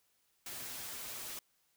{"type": "noise with comb filter", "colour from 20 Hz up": "white", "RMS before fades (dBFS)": -44, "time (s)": [0.46, 1.39], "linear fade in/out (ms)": 2, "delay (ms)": 8, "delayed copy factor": 0.6, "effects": ["white hiss -75 dBFS RMS until 1.76 s"]}